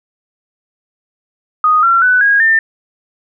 sine tone with pitch steps, 1243 / 1363.4 / 1495.4 / 1640.1 / 1799 Hz, D#6 / F6 / F#6 / G#6 / A6, -2 / -42 / +18 / -22 / +38 cents, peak -7 dBFS, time 1.64-2.59 s, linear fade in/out 2 ms, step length 190 ms, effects none

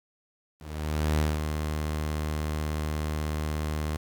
sawtooth tone with ADSR envelope, 76.5 Hz, D#2, 29 cents flat, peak -18 dBFS, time 0.58-3.97 s, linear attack 610 ms, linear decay 190 ms, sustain -6 dB, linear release 5 ms, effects 8-bit

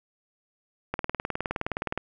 click train, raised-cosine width 0.5 ms, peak -13 dBFS, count 21, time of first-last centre 0.94-1.976 s, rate 19.3 Hz, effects none

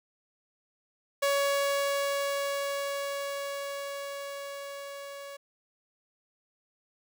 sawtooth tone with level ramp, 561 Hz, C#5, 21 cents sharp, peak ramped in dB -20 to -37 dBFS, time 1.22-5.37 s, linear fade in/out 10 ms, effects none

